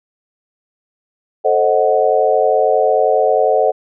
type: chord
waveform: sine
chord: A diminished seventh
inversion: none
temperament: equal with one note detuned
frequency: 440 / 529.6 / 622.3 / 740 Hz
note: A4 / C5 / Eb5 / Gb5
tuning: 0 / +21 / 0 / 0 cents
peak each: -16 dBFS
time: 1.44-3.72 s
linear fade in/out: 20 ms
effects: none